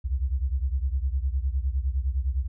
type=beating tone pair; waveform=sine; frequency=63 / 72.8 Hz; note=B1 / D2; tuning=+35 / -15 cents; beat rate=9.8 Hz; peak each=-25 / -28 dBFS; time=0.04-2.48 s; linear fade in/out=20 ms; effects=none